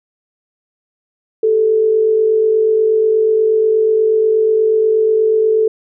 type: tone pair together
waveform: sine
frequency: 391.7 / 440 Hz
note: G4 / A4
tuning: -1 / 0 cents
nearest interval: major second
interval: 201 cents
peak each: -20 / -10 dBFS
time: 1.43-5.68 s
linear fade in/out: 5 ms
effects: none